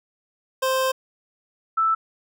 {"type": "tone pair in turn", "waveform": ["25% pulse", "sine"], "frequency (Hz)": [523.3, 1320.2], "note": ["C5", "E6"], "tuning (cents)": [0, 2], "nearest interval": "octave + major third", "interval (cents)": 1602, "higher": "second", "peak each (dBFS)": [-16, -17], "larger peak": "first", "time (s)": [[0.62, 0.92], [1.77, 1.95]], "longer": "first", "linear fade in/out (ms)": 10, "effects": []}